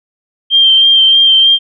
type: tone with vibrato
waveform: sine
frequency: 3161 Hz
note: G7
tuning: 14 cents sharp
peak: -4 dBFS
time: 0.5-1.59 s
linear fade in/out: 50 ms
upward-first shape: sine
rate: 3.2 Hz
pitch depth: 19 cents each way
effects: none